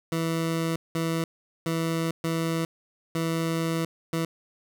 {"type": "tone bursts at uneven times", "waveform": "20% pulse", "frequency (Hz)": 164.1, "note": "E3", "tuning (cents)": -8, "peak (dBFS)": -20, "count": 6, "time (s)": [[0.12, 0.76], [0.95, 1.24], [1.66, 2.11], [2.24, 2.65], [3.15, 3.85], [4.13, 4.25]], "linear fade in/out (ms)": 2, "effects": []}